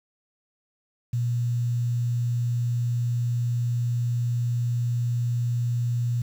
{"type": "tone with quantisation", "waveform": "sine", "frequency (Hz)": 120, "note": "B2", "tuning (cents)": -49, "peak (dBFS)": -22, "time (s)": [1.13, 6.22], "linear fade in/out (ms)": 5, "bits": 8, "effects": []}